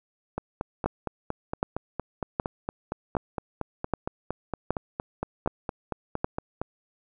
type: two click trains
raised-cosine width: 1 ms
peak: -10 / -15 dBFS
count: 8 / 28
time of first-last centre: 0.86-6.245 / 0.38-6.616 s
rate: 1.3 / 4.33 Hz
effects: none